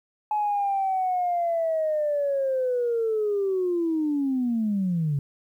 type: linear sweep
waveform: sine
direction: down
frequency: 851 to 137 Hz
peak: -21 dBFS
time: 0.31-5.19 s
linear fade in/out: 2 ms
effects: tanh soft clip ceiling -17 dBFS + 10-bit